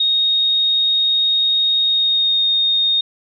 sine tone with pitch glide, 3729 to 3697 Hz, A#7 to A#7, 0 to -15 cents, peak -13 dBFS, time 0-3.01 s, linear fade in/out 5 ms, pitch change -15 cents, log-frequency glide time 1.84-2.43 s, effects none

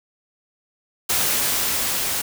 white noise with level ramp, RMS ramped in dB -20 to -24 dBFS, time 1.09-2.22 s, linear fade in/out 10 ms, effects none

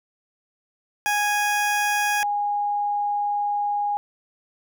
20% pulse / sine tone pair in turn, 828 / 821.8 Hz, G#5 / G#5, -5 / -18 cents, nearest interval unison, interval 13 cents, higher first, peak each -15 / -21 dBFS, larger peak first, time 1.06-2.23 / 2.23-3.97 s, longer second, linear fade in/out 0 ms, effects none

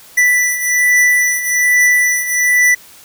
square beating tone pair, 1975.5 / 1976.7 Hz, B6 / B6, 0 / +1 cents, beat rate 1.2 Hz, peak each -12 / -17 dBFS, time 0.17-2.75 s, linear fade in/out 10 ms, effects white hiss -41 dBFS RMS until 3.04 s

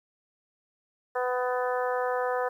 harmonic tone, 250.2 Hz, B3, 23 cents sharp, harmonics 2 / 3 / 4 / 5 / 6 / 7, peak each -28 / -32 / -34 / -36 / -38 / -39 dBFS, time 1.15-2.49 s, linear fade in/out 10 ms, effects 10-bit

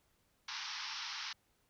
white band-pass noise, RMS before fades -43 dBFS, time 0.48-1.33 s, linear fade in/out 5 ms, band 830 to 5800 Hz, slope 96 dB/octave, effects pink hiss -75 dBFS RMS until 1.69 s

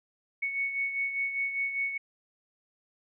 sine beating tone pair, 2217 / 2222 Hz, C#7 / C#7, 0 / +4 cents, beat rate 5 Hz, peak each -29 / -37 dBFS, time 0.42-1.98 s, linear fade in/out 10 ms, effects none

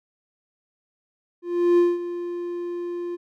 triangle tone with ADSR envelope, 349 Hz, F4, 1 cent flat, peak -11 dBFS, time 1.42-3.17 s, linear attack 360 ms, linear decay 200 ms, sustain -14 dB, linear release 26 ms, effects none

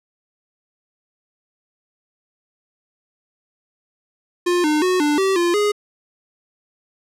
square tone with pitch steps, 353.4 / 303.2 / 367.1 / 295.7 / 385.4 / 346.5 / 414.8 Hz, F4 / D#4 / F#4 / D4 / G4 / F4 / G#4, +21 / -45 / -14 / +12 / -29 / -14 / -2 cents, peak -16 dBFS, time 4.46-5.72 s, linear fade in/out 10 ms, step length 180 ms, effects low-pass 10000 Hz 12 dB/octave

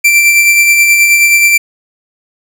45% pulse tone with tremolo, 2349 Hz, D7, in tune, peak -3 dBFS, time 0.04-1.58 s, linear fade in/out 10 ms, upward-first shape sine, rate 9.4 Hz, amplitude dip 35%, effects none

